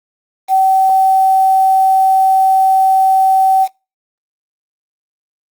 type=tone with quantisation; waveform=sine; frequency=765 Hz; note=G5; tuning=42 cents flat; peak=-7 dBFS; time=0.48-3.68 s; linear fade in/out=50 ms; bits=5; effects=noise-tail reverb RT60 0.3 s tail -26 dB re dry + Opus 24 kbps